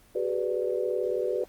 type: chord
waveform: sine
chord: G# half-diminished seventh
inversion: third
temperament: equal with one note detuned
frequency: 377.3 / 415.3 / 493.9 / 587.3 Hz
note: F#4 / G#4 / B4 / D5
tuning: +34 / 0 / 0 / 0 cents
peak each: -30 / -33 / -29 / -34 dBFS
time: 0.15-1.44 s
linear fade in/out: 5 ms
effects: pink hiss -58 dBFS RMS until 1.48 s + Opus 24 kbps